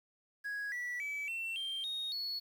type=tone with pitch steps; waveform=triangle; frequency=1661.2 / 1952.8 / 2296 / 2699 / 3172 / 3729 / 4384 Hz; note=G#6 / B6 / D7 / E7 / G7 / A#7 / C#8; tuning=0 / -20 / -40 / +40 / +20 / 0 / -20 cents; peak=-34 dBFS; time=0.44-2.4 s; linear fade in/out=20 ms; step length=280 ms; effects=tanh soft clip ceiling -30 dBFS + 10-bit